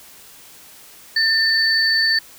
sine tone pair together, 1791 / 4516 Hz, A6 / C#8, +30 / +31 cents, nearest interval octave + major third, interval 1601 cents, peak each -17 dBFS, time 1.16-2.19 s, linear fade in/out 5 ms, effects white hiss -44 dBFS RMS until 2.38 s

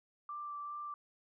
sine tone with vibrato, 1174.7 Hz, D6, in tune, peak -40 dBFS, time 0.29-0.94 s, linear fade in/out 2 ms, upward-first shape sine, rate 2.5 Hz, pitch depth 11 cents each way, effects none

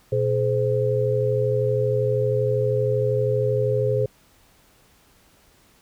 sine tone cluster, 121.2 / 424.3 / 517 Hz, B2 / G#4 / C5, -32 / +37 / -21 cents, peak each -23 dBFS, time 0.12-4.06 s, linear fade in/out 5 ms, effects pink hiss -57 dBFS RMS until 5.81 s

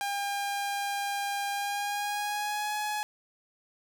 sawtooth tone with pitch glide, 804 to 842.5 Hz, G5 to G#5, +44 to +25 cents, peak -26 dBFS, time 0.01-3.03 s, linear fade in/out 0 ms, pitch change +81 cents, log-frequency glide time 1.52-2.75 s, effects none

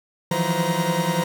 40% pulse tone cluster, 160 / 170.2 / 180.4 / 514 / 940 Hz, D#3 / F3 / F#3 / C5 / A#5, +49 / -44 / -44 / -31 / +14 cents, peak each -26 dBFS, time 0.31-1.24 s, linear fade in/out 5 ms, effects none

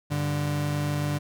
35% pulse tone pair together, 99.08 / 146.83 Hz, G2 / D3, +19 / 0 cents, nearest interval perfect fifth, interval 681 cents, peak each -31 / -24 dBFS, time 0.1-1.19 s, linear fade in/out 20 ms, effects none

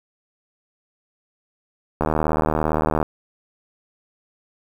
click train, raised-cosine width 1 ms, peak -6 dBFS, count 80, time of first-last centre 2.01-3.028 s, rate 77.6 Hz, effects 7-bit

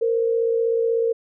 sine tone pair together, 458.8 / 515 Hz, A#4 / C5, -28 / -28 cents, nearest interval major second, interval 200 cents, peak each -18 / -27 dBFS, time 0.01-1.13 s, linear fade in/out 10 ms, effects none

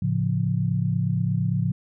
sine chord, A augmented, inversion none, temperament equal, 110 / 138.59 / 174.61 Hz, A2 / C#3 / E#3, 0 / 0 / 0 cents, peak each -25 dBFS, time 0.02-1.72 s, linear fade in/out 5 ms, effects none

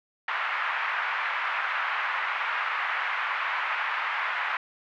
pink band-pass noise, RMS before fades -29 dBFS, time 0.28-4.57 s, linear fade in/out 2 ms, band 1000 to 2300 Hz, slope 24 dB/octave, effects none

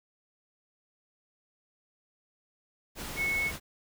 sine tone in noise, 2200 Hz, C#7, 14 cents flat, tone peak -27 dBFS, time 3.16-3.52 s, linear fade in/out 50 ms, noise pink, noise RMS -39 dBFS, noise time 2.95-3.6 s, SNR +9 dB, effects none

